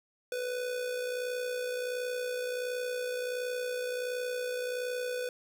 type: tone with amplitude modulation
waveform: square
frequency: 497.1 Hz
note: B4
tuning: 11 cents sharp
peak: -31 dBFS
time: 0.32-5.29 s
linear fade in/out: 2 ms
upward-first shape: sine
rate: 61.4 Hz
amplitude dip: 45%
effects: none